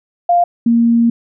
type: tone pair in turn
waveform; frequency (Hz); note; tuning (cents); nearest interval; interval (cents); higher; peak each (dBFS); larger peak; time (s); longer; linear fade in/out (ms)
sine; 698.5 / 233.1; F5 / A#3; 0 / 0; octave + perfect fifth; 1900; first; -8; neither; 0.29-0.44 / 0.66-1.1; second; 5
effects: none